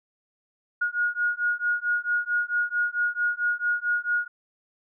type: beating tone pair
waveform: sine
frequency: 1438 / 1442.5 Hz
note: F#6 / F#6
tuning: -50 / -44 cents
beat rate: 4.5 Hz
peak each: -26 / -26 dBFS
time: 0.81-4.28 s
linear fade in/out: 10 ms
effects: none